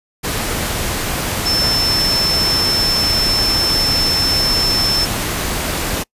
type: tone in noise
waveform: sine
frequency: 5310 Hz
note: E8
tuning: 12 cents sharp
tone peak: -14 dBFS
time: 1.45-5.06 s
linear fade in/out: 20 ms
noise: pink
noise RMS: -20 dBFS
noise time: 0.23-6.04 s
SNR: +3 dB
effects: noise-tail reverb RT60 0.1 s tail -26 dB re dry + resampled to 32000 Hz